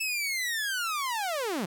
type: linear sweep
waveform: sawtooth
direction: down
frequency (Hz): 2637 to 155.56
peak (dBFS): -25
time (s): 0-1.66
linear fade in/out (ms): 10
effects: none